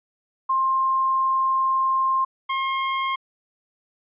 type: tone pair in turn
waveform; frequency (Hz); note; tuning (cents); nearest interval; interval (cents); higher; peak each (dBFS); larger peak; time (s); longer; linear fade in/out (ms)
sine / sawtooth; 1058 / 1070.3; C6 / C6; +19 / +39; unison; 20; second; -18; neither; 0.49-2.25 / 2.49-3.16; first; 10
effects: resampled to 8000 Hz